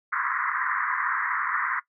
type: band-pass noise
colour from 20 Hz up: pink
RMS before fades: -27 dBFS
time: 0.12-1.8 s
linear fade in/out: 10 ms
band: 1000 to 2000 Hz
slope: 96 dB/octave
effects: noise-tail reverb RT60 0.1 s tail -18 dB re dry